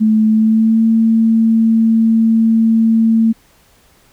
sine tone with pitch glide, 217.5 to 225 Hz, A3 to A3, -20 to +39 cents, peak -8 dBFS, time 0-3.33 s, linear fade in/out 20 ms, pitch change +59 cents, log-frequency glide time 0.27-0.84 s, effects pink hiss -51 dBFS RMS until 4.12 s

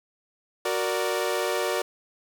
sawtooth chord, Gb augmented, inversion none, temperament equal, 370 / 466.2 / 587.3 Hz, Gb4 / Bb4 / D5, 0 / 0 / 0 cents, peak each -25 dBFS, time 0.65-1.82 s, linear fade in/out 5 ms, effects none

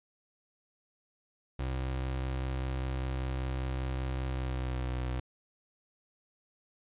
30% pulse tone with pitch glide, 65.1 to 62.85 Hz, C2 to B1, -8 to +31 cents, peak -29 dBFS, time 1.59-5.2 s, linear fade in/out 5 ms, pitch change -61 cents, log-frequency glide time 4.27-4.91 s, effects resampled to 8000 Hz

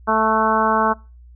harmonic tone with a mistuned harmonic, 220 Hz, A3, in tune, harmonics 1 / 2 / 3 / 4 / 5 / 6 / 7, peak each -24 / -24 / -22 / -20 / -20 / -23 / -26 dBFS, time 0.07-0.94 s, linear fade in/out 20 ms, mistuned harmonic 7, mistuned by -28 cents, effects noise-tail reverb RT60 0.3 s tail -24 dB re dry + added 60 Hz sine -41 dBFS peak until 1.35 s

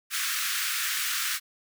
pink high-pass noise, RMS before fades -29 dBFS, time 0.1-1.4 s, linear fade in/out 50 ms, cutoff 1300 Hz, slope 48 dB/octave, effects none

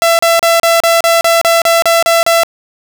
sawtooth tone bursts, 670 Hz, E5, 28 cents sharp, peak -3 dBFS, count 12, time 0.02-2.434 s, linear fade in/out 0 ms, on 170 ms, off 34 ms, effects 7-bit

